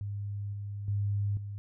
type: tone with level steps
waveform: sine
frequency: 101.5 Hz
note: G#2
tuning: 39 cents flat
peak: -33 / -35 / -27 / -36 dBFS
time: 0.01-1.58 s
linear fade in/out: 0 ms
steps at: 0.53 / 0.88 / 1.37 s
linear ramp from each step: 2 ms
effects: none